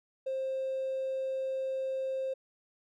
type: tone with hard clipping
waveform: triangle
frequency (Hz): 529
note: C5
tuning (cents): +19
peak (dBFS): -31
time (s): 0.26-2.34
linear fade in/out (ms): 10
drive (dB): 3
effects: none